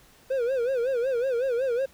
triangle tone with vibrato, 502 Hz, B4, 28 cents sharp, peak -21 dBFS, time 0.3-1.86 s, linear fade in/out 10 ms, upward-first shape sine, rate 5.4 Hz, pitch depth 140 cents each way, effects pink hiss -56 dBFS RMS until 1.93 s

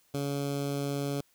15% pulse tone with notch filter, 141.2 Hz, C#3, 32 cents sharp, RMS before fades -32 dBFS, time 0.14-1.21 s, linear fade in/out 5 ms, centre 1800 Hz, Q 1, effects white hiss -67 dBFS RMS until 1.34 s

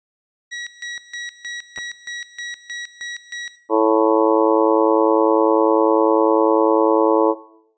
sawtooth tone with tremolo, 1919 Hz, A#6, 50 cents sharp, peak -23 dBFS, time 0.51-3.57 s, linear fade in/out 20 ms, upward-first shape square, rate 3.2 Hz, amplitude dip 80%
clicks, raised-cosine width 0.5 ms, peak -21 dBFS, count 2, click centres 1.777 / 1.786 s
harmonic tone, 110 Hz, A2, in tune, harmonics 3 / 4 / 5 / 6 / 7 / 8 / 9 / 10, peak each -18 / -17 / -19 / -27 / -31 / -22 / -23 / -26 dBFS, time 3.69-7.35 s, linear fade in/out 50 ms
effects noise-tail reverb RT60 0.7 s tail -18 dB re dry + resampled to 16000 Hz

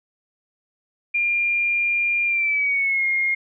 sine tone with pitch glide, 2400 to 2138 Hz, D7 to C7, +37 to +37 cents, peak -18 dBFS, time 1.14-3.35 s, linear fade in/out 10 ms, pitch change -200 cents, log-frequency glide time 2.26-3.06 s, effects none

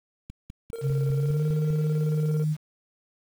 click train, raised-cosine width 5 ms, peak -27 dBFS, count 8, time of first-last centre 0.3-1.706 s, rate 4.98 Hz
triangle tone with tremolo, 460 Hz, A#4, 23 cents flat, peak -29 dBFS, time 0.73-2.44 s, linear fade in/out 0 ms, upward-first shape square, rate 18 Hz, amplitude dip 55%
sine tone with pitch glide, 136.8 to 153.55 Hz, C#3 to D#3, -23 to -23 cents, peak -22 dBFS, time 0.81-2.57 s, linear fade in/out 50 ms, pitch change +200 cents, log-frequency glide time 1.14-1.46 s
effects 8-bit

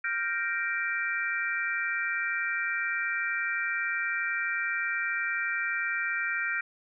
sine chord, G minor seventh, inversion third, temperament equal, 1396.9 / 1568 / 1864.7 / 2349 Hz, F6 / G6 / Bb6 / D7, 0 / 0 / 0 / 0 cents, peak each -33 dBFS, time 0.04-6.61 s, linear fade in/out 5 ms, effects none

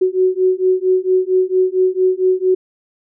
sine beating tone pair, 369.4 / 373.8 Hz, F#4 / F#4, -3 / +18 cents, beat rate 4.4 Hz, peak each -15 dBFS, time 0.01-2.55 s, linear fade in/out 10 ms, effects none

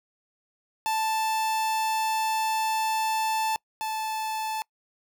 45% pulse tone pair in turn, 880 / 874.4 Hz, A5 / A5, 0 / -11 cents, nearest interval unison, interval 11 cents, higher first, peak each -24 / -28 dBFS, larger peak first, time 0.86-3.56 / 3.81-4.62 s, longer first, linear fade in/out 0 ms, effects noise-tail reverb RT60 0.1 s tail -25 dB re dry

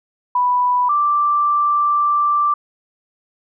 sine tone pair in turn, 987.8 / 1174.7 Hz, B5 / D6, 0 / 0 cents, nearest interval minor third, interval 300 cents, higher second, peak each -13 dBFS, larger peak neither, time 0.35-0.89 / 0.89-2.54 s, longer second, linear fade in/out 5 ms, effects none

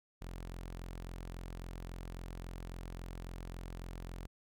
sawtooth tone, 43.65 Hz, F1, in tune, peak -39 dBFS, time 0.21-4.27 s, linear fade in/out 10 ms, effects none

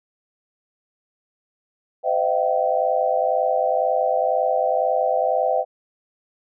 sine tone cluster, 512 / 617 / 679 / 769 Hz, C5 / D#5 / F5 / G5, -38 / -15 / -49 / -33 cents, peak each -23 dBFS, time 2.03-5.65 s, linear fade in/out 50 ms, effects none

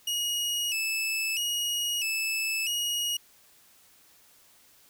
sawtooth tone with vibrato, 2750 Hz, F7, 27 cents flat, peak -24 dBFS, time 0.07-3.17 s, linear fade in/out 5 ms, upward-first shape square, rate 0.77 Hz, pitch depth 83 cents each way, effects white hiss -59 dBFS RMS until 4.89 s

